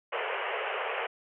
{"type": "band-pass noise", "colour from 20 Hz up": "pink", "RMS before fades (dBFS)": -33, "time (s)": [0.12, 1.07], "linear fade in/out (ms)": 10, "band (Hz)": [400, 3000], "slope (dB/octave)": 96, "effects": []}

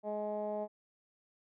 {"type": "tone with low-pass filter", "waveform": "15% pulse", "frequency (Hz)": 210.3, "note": "G#3", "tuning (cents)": 22, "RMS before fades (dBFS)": -37, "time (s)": [0.03, 0.68], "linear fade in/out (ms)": 50, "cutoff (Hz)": 710, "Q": 4.3, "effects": []}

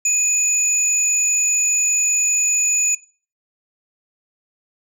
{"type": "tone pair together", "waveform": "sine", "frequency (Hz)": [2489, 6915], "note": ["D#7", "A8"], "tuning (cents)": [0, -31], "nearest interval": "octave + tritone", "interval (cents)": 1769, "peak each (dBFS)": [-23, -13], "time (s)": [0.05, 2.95], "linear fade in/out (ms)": 5, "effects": ["noise-tail reverb RT60 0.4 s tail -21 dB re dry", "tanh soft clip ceiling -11 dBFS"]}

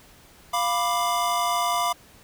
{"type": "chord", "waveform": "square", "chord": "B diminished", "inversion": "second", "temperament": "equal with one note detuned", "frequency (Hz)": [698.5, 987.8, 1181.5], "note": ["F5", "B5", "D6"], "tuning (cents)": [0, 0, 10], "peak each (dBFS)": -27, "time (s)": [0.53, 1.93], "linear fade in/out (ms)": 10, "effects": ["pink hiss -52 dBFS RMS until 2.23 s"]}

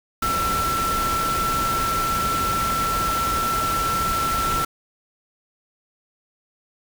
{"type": "tone in noise", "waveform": "sine", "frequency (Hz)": 1341, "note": "E6", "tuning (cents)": 29, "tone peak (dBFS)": -21, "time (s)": [0.22, 4.65], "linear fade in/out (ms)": 5, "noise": "pink", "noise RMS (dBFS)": -27, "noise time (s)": [0.22, 4.65], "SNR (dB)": 3, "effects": []}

